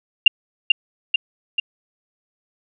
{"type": "tone with echo", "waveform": "sine", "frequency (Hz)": 2794, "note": "F7", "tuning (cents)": 0, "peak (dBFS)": -4, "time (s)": [0.26, 0.28], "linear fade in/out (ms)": 5, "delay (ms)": 440, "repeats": 3, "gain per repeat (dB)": -4, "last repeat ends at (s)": 1.6, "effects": []}